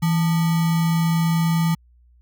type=tone with sample-and-hold; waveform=sine; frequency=164.81 Hz; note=E3; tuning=in tune; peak=-16 dBFS; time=0.02-1.75 s; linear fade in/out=10 ms; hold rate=1050 Hz; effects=added 60 Hz sine -51 dBFS peak until 2.21 s